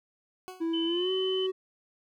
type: tone with exponential decay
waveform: 20% pulse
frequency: 370 Hz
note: F#4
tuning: in tune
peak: -32 dBFS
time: 0.48-0.77 s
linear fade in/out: 0 ms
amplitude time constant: 62 ms
type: tone with pitch glide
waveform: triangle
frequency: 329.6 to 376.4 Hz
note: E4 to F#4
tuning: 0 to +30 cents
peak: -25 dBFS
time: 0.6-1.52 s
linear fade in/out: 20 ms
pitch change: +230 cents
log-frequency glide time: 0.85-1.11 s
type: tone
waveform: sine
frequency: 3026 Hz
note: F#7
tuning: 38 cents sharp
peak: -32 dBFS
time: 0.73-1.47 s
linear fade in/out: 10 ms
effects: none